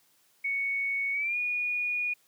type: tone with pitch glide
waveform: sine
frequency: 2222 to 2451 Hz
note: C#7 to D#7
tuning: +4 to -27 cents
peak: -27 dBFS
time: 0.44-2.14 s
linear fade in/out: 10 ms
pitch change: +169 cents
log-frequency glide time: 1.13-1.37 s
effects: white hiss -66 dBFS RMS until 2.27 s + high-pass 100 Hz 12 dB/octave